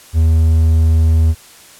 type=tone; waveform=triangle; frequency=80.4 Hz; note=E2; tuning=43 cents flat; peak=-6 dBFS; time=0.13-1.35 s; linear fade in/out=50 ms; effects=white hiss -41 dBFS RMS until 1.79 s + low-pass 12000 Hz 12 dB/octave